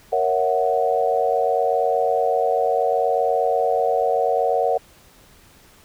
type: chord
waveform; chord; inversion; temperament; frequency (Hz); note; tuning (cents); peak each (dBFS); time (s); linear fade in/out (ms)
sine; F# dominant seventh; first; equal; 466.2 / 554.4 / 659.3 / 740; A#4 / C#5 / E5 / F#5; 0 / 0 / 0 / 0; -22 / -23 / -24 / -21; 0.12-4.78; 10
effects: pink hiss -51 dBFS RMS until 5.84 s